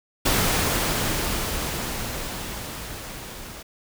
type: noise with level ramp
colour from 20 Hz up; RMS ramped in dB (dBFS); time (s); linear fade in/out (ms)
pink; -20 to -39; 0.25-3.63; 10
effects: none